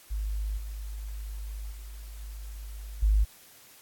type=tone with level steps; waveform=sine; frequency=51.91 Hz; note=G#1; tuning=in tune; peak=-28 / -34 / -39 / -37 / -19 dBFS; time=0.1-3.25 s; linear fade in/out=20 ms; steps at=0.57 / 1.71 / 2.19 / 3.02 s; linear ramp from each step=10 ms; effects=white hiss -54 dBFS RMS until 3.81 s + AAC 64 kbps